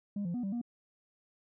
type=tone with pitch steps; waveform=sine; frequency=203 / 172.8 / 245 / 195.4 / 238.4 Hz; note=G#3 / F3 / B3 / G3 / A#3; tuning=-39 / -18 / -14 / -5 / +39 cents; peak=-30 dBFS; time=0.16-0.615 s; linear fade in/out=5 ms; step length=91 ms; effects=tanh soft clip ceiling -31 dBFS